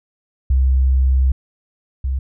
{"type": "tone pair in turn", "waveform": "sine", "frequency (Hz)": [65.41, 65.98], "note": ["C2", "C2"], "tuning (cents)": [0, 15], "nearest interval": "unison", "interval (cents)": 15, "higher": "second", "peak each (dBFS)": [-11, -17], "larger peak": "first", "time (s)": [[0.5, 1.32], [2.04, 2.19]], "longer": "first", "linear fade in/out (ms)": 5, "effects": []}